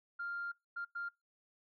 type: tone bursts at uneven times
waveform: sine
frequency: 1396.9 Hz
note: F6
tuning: in tune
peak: -37 dBFS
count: 3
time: 0.19-0.52 / 0.76-0.85 / 0.95-1.09 s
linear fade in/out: 10 ms
effects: noise-tail reverb RT60 0.2 s tail -24 dB re dry + tanh soft clip ceiling -33 dBFS